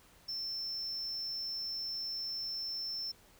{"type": "tone", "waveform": "triangle", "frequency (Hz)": 5350, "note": "E8", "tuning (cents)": 25, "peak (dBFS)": -35, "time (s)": [0.28, 3.12], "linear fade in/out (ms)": 10, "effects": ["pink hiss -62 dBFS RMS until 3.39 s"]}